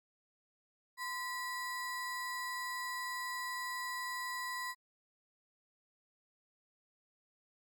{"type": "ring-modulated tone", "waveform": "square", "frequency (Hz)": 1487, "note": "F#6", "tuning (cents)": 8, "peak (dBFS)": -35, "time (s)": [0.97, 4.75], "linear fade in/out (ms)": 50, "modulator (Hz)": 461, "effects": ["MP3 96 kbps"]}